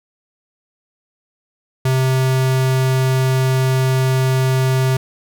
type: tone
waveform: square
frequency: 130.81 Hz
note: C3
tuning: in tune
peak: -14 dBFS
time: 1.85-4.97 s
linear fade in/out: 5 ms
effects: none